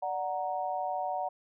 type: chord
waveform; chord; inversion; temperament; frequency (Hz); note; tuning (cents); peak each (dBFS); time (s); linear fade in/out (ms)
sine; D augmented; none; equal; 587.3 / 740 / 932.3; D5 / F#5 / A#5; 0 / 0 / 0; -37 / -32 / -37; 0.02-1.29; 10
effects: none